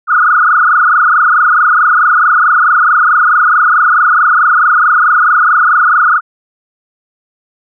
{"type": "tone with frequency modulation", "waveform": "sine", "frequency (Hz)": 1338, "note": "E6", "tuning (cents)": 25, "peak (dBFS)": -5, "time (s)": [0.07, 6.21], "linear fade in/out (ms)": 50, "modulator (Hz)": 24.6, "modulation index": 5.5, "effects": []}